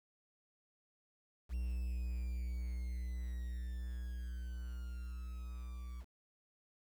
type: tone with level ramp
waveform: triangle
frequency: 61 Hz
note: B1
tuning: 21 cents flat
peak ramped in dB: -33 to -41 dBFS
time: 1.49-6.05 s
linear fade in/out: 50 ms
effects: 10-bit